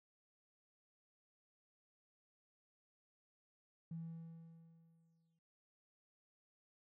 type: tone with exponential decay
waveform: triangle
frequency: 164.81 Hz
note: E3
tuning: in tune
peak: -39 dBFS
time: 3.91-5.39 s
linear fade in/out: 5 ms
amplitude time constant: 320 ms
effects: noise-tail reverb RT60 0.4 s tail -17 dB re dry + tanh soft clip ceiling -41 dBFS